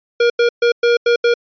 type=tone bursts at uneven times; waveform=square; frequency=474.5 Hz; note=A#4; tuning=31 cents sharp; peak=-11 dBFS; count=6; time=0.2-0.3 / 0.39-0.49 / 0.62-0.72 / 0.83-0.97 / 1.06-1.16 / 1.24-1.34 s; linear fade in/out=5 ms; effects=resampled to 11025 Hz